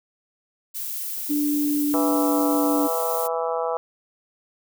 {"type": "noise", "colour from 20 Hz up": "violet", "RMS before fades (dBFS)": -30, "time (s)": [0.74, 3.28], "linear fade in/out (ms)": 20}
{"type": "tone with pitch glide", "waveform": "sine", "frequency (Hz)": [293.7, 291.8], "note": ["D4", "D4"], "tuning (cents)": [0, -11], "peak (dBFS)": -20, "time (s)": [1.29, 2.88], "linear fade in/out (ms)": 20, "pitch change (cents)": -11, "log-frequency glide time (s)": [1.41, 2.66]}
{"type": "harmonic tone", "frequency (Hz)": 164.81, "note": "E3", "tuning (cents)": 0, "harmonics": [3, 4, 5, 6, 7, 8], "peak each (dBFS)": [-26, -28, -30, -32, -33, -34], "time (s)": [1.94, 3.77], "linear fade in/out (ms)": 0}
{"effects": []}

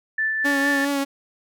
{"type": "tone with tremolo", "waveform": "sine", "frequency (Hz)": 1760, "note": "A6", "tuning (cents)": 0, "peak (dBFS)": -19, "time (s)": [0.18, 0.85], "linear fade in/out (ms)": 5, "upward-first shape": "sine", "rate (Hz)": 4.4, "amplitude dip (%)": 30}
{"type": "tone with vibrato", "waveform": "sawtooth", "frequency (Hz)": 280.1, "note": "C#4", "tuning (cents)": 18, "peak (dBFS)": -17, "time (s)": [0.44, 1.05], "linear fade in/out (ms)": 20, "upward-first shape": "triangle", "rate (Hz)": 4.9, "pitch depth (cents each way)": 31}
{"effects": []}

